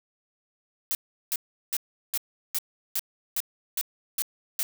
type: noise bursts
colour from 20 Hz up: blue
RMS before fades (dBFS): -27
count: 10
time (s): 0.91-4.63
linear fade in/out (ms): 0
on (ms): 39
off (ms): 370
effects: none